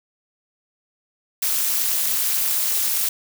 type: noise with amplitude modulation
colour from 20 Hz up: blue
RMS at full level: -17 dBFS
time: 1.42-3.09 s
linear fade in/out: 5 ms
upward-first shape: sine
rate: 249 Hz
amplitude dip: 100%
effects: none